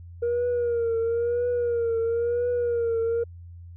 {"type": "tone with vibrato", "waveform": "sine", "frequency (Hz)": 471.5, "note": "A#4", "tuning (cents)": 20, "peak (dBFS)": -20, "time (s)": [0.22, 3.24], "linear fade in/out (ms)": 10, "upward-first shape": "triangle", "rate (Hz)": 0.99, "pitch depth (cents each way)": 65, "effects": ["tanh soft clip ceiling -20 dBFS", "added 86 Hz sine -40 dBFS peak until 3.76 s"]}